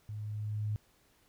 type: tone with level ramp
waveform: sine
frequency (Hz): 105.9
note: G#2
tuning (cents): +34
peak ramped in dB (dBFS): -38 to -30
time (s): 0.09-0.76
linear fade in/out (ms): 0
effects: pink hiss -68 dBFS RMS until 1.28 s